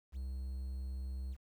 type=tone with quantisation; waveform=triangle; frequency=65.41 Hz; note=C2; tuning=in tune; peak=-36 dBFS; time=0.12-1.37 s; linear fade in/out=50 ms; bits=11; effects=none